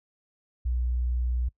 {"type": "tone", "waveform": "sine", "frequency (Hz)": 61.1, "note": "B1", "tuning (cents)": -18, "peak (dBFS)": -24, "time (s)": [0.65, 1.49], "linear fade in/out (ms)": 10, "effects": ["noise-tail reverb RT60 0.1 s tail -22 dB re dry"]}